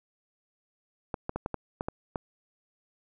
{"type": "clicks", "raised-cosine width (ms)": 1, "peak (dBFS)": -17, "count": 8, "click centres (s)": [1.142, 1.294, 1.36, 1.461, 1.543, 1.809, 1.885, 2.158], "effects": []}